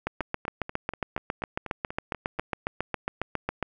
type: two click trains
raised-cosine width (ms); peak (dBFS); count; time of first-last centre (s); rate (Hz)
0.5; -12 / -20; 27 / 10; 0.07-3.627 / 0.21-2.389; 7.31 / 4.13
effects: none